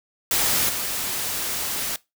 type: noise with level steps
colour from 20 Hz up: white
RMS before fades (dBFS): -21 / -27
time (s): 0.31-1.96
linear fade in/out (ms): 2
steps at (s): 0.69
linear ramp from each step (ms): 2
effects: noise-tail reverb RT60 0.2 s tail -20 dB re dry